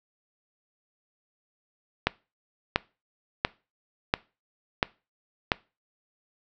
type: click train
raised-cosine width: 0.3 ms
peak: -4 dBFS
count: 6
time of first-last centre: 2.07-5.518 s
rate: 1.45 Hz
effects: noise-tail reverb RT60 0.3 s tail -22 dB re dry + low-pass 5000 Hz 12 dB/octave